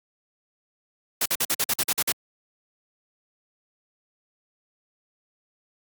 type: noise bursts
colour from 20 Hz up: white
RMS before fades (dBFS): -23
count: 10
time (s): 1.21-2.122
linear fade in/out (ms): 5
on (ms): 48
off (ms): 48
effects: high-pass 100 Hz 12 dB/octave + Opus 48 kbps